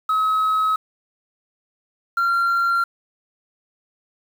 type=tone pair in turn; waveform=sine; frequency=1280 / 1378.2 Hz; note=D#6 / F6; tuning=+49 / -23 cents; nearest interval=minor second; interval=128 cents; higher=second; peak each=-14 dBFS; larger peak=neither; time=0.09-0.76 / 2.17-2.84 s; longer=neither; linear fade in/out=5 ms; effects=tanh soft clip ceiling -15 dBFS + 7-bit